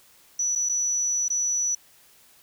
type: tone with dropouts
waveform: sine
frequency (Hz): 5920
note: F#8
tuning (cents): 0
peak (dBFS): -22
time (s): 0.39-1.75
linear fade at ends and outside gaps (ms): 5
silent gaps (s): 0.553-0.557 / 0.69-0.694 / 1.283-1.301
effects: white hiss -56 dBFS RMS until 2.42 s